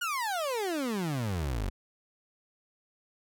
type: exponential sweep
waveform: 30% pulse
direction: down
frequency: 1480 to 43.65 Hz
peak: -27 dBFS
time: 0.01-1.7 s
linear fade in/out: 10 ms
effects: none